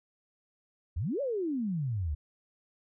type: exponential two-way sweep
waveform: sine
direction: up then down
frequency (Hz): 68.5 to 587.3 to 68.5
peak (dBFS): -29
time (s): 0.96-2.15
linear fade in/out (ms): 10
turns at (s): 1.21
effects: none